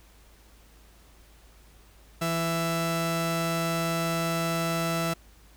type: tone pair together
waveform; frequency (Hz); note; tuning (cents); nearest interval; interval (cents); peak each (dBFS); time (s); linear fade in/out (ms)
sawtooth; 165.9 / 663.6; E3 / E5; +11 / +11; 2 octaves; 2400; -24; 2.21-5.14; 10
effects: added 53 Hz sine -54 dBFS peak until 5.56 s + pink hiss -58 dBFS RMS until 5.56 s